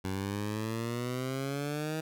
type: exponential sweep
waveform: 15% pulse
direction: up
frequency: 93.4 to 159.4 Hz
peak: -26 dBFS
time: 0.04-2.01 s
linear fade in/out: 10 ms
effects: none